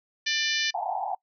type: harmonic tone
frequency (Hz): 594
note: D5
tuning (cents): +20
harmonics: 3 / 4 / 5 / 6 / 7 / 8 / 9 / 10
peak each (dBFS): -30 / -31 / -32 / -33 / -33 / -34 / -35 / -35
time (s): 0.26-0.71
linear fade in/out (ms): 10
type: band-pass noise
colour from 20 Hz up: pink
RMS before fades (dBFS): -30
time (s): 0.74-1.15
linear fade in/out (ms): 5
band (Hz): 690 to 900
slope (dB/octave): 96
effects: noise-tail reverb RT60 0.1 s tail -24 dB re dry